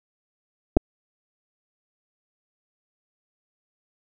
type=clicks; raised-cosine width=2 ms; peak=-4 dBFS; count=2; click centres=0.768 / 0.771 s; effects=none